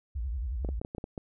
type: tone with vibrato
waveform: sine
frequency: 61.74 Hz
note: B1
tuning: in tune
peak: -30 dBFS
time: 0.15-0.8 s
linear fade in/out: 10 ms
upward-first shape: sine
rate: 11 Hz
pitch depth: 260 cents each way
type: clicks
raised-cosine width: 2 ms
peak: -23 dBFS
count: 8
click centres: 0.648 / 0.689 / 0.815 / 0.849 / 0.949 / 0.982 / 1.041 / 1.178 s
effects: none